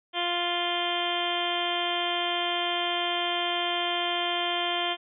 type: harmonic tone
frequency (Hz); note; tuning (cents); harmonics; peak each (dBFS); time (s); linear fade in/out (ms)
349.2; F4; 0; 1 / 2 / 3 / 4 / 5 / 6 / 7 / 8 / 9 / 10; -35 / -31 / -35 / -39 / -38 / -38 / -38 / -41 / -30 / -38; 0.13-4.97; 50
effects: none